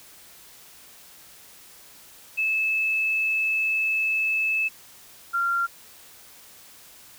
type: tone pair in turn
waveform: sine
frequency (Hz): 2610 / 1382.6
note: E7 / F6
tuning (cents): -18 / -18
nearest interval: major seventh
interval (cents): 1100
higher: first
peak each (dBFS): -21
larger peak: neither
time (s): 2.37-4.69 / 5.33-5.67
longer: first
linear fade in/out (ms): 20
effects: white hiss -49 dBFS RMS until 7.18 s